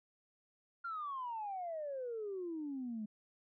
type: exponential sweep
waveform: sine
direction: down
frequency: 1407 to 207.7 Hz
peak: -38 dBFS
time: 0.84-3.06 s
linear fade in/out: 10 ms
effects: tanh soft clip ceiling -34 dBFS